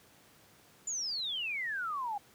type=exponential sweep; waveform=sine; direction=down; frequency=7160 to 790 Hz; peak=-33 dBFS; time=0.87-2.18 s; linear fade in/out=5 ms; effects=pink hiss -61 dBFS RMS until 2.34 s + high-pass 100 Hz 12 dB/octave